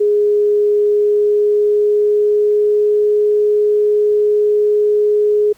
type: tone with pitch glide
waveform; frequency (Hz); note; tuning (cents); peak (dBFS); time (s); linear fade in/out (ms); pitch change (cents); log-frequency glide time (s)
sine; 415.3 to 418.7; G#4 to G#4; 0 to +14; -10; 0-5.53; 10; +14; 0.75-3.01
effects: pink hiss -51 dBFS RMS until 5.57 s